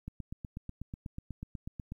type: click train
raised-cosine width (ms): 5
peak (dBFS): -27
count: 16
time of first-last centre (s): 0.08-1.92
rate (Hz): 8.15
effects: 11-bit